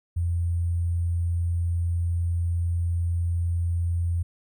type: tone with sample-and-hold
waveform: sine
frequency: 85.6 Hz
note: F2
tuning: 34 cents flat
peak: -22 dBFS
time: 0.16-4.23 s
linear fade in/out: 10 ms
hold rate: 8820 Hz
effects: none